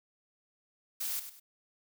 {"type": "noise with echo", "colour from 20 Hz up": "blue", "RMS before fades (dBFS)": -35, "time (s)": [1, 1.2], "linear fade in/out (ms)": 10, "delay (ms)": 100, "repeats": 2, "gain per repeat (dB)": -10, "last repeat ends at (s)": 1.4, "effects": []}